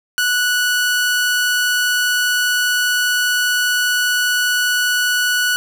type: tone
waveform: sawtooth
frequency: 1475 Hz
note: F#6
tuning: 6 cents flat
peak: -11 dBFS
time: 0.18-5.56 s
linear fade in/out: 0 ms
effects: none